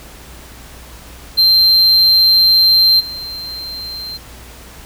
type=tone with level steps; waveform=triangle; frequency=4143 Hz; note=C8; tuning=18 cents flat; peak=-6 / -23 dBFS; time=1.37-4.18 s; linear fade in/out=20 ms; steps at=2.99 s; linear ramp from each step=20 ms; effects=added 60 Hz sine -38 dBFS peak until 4.85 s + pink hiss -38 dBFS RMS until 4.85 s